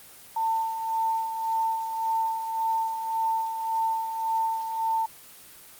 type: tone with tremolo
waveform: sine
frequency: 897 Hz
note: A5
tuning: 33 cents sharp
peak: -22 dBFS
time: 0.36-5.06 s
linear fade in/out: 5 ms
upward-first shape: sine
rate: 1.8 Hz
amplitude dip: 55%
effects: white hiss -48 dBFS RMS until 5.79 s + Opus 24 kbps